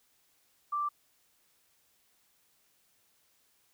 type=tone; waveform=sine; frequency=1174.7 Hz; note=D6; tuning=in tune; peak=-29 dBFS; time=0.72-0.89 s; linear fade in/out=10 ms; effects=white hiss -70 dBFS RMS until 3.73 s